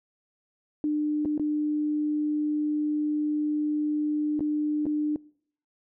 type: tone with dropouts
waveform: sine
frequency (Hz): 300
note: D4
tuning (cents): +37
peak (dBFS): -23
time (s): 0.84-5.16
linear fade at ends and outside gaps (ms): 1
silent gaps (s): 1.25-1.256 / 1.378-1.396 / 4.394-4.406 / 4.856-4.865
effects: noise-tail reverb RT60 0.6 s tail -24 dB re dry